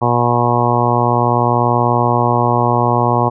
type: harmonic tone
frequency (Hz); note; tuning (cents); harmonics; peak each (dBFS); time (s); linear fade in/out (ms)
120.5; B2; -42; 1 / 2 / 3 / 4 / 5 / 6 / 7 / 8 / 9; -17 / -21 / -21 / -22 / -22 / -20 / -19 / -19 / -20; 0.01-3.3; 20
effects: none